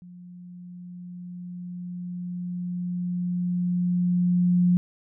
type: tone with level ramp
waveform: sine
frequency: 177.8 Hz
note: F3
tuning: 31 cents sharp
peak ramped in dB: -42 to -16 dBFS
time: 0.02-4.77 s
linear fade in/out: 0 ms
effects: none